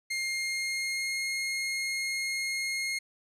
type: tone with pitch glide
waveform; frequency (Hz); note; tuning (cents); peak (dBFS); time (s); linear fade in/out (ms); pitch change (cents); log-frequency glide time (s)
sawtooth; 2123 to 2144; C7 to C7; +25 to +42; -26; 0.1-2.99; 10; +17; 0.24-1.23
effects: low-pass 10000 Hz 12 dB/octave